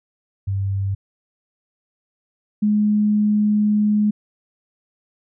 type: tone pair in turn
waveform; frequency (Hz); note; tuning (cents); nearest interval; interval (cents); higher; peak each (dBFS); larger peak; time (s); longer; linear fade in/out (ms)
sine; 98 / 209.8; G2 / G#3; 0 / +18; octave + minor second; 1318; second; -19 / -14; second; 0.47-0.95 / 2.62-4.11; second; 10
effects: none